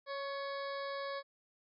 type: harmonic tone with a mistuned harmonic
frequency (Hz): 554.4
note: C#5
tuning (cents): 0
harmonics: 1 / 2 / 3 / 4 / 6 / 7 / 8 / 9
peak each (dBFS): -40 / -43 / -47 / -52 / -56 / -54 / -53 / -57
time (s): 0.06-1.23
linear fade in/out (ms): 50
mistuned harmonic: 3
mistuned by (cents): +33
effects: none